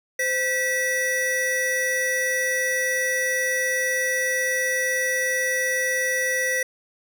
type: tone pair together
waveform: square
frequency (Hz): 515.4 / 1946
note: C5 / B6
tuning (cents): -26 / -26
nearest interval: octave + major seventh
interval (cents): 2300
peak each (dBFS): -28 / -23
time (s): 0.19-6.63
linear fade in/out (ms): 5
effects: none